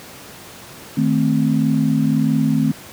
sine chord, A diminished, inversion second, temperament equal, 155.56 / 220 / 261.6 Hz, Eb3 / A3 / C4, 0 / 0 / 0 cents, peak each -18 dBFS, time 0.97-2.72 s, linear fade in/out 5 ms, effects pink hiss -38 dBFS RMS until 2.92 s + high-pass 100 Hz 12 dB/octave

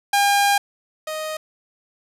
sawtooth tone pair in turn, 806 / 623.3 Hz, G5 / D#5, +48 / +3 cents, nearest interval major third, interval 445 cents, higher first, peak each -11 / -22 dBFS, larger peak first, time 0.13-0.58 / 1.07-1.37 s, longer first, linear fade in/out 5 ms, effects resampled to 32000 Hz + 7-bit

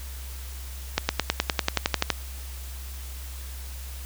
accelerating click train, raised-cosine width 0.2 ms, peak -3 dBFS, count 13, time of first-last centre 0.98-2.103 s, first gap 110 ms, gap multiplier 0.97, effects added 65 Hz sine -35 dBFS peak until 4.05 s + white hiss -44 dBFS RMS until 4.05 s

